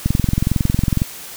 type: click train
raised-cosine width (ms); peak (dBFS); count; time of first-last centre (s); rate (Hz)
5; -3; 22; 0.06-1.019; 21.9
effects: white hiss -34 dBFS RMS until 1.36 s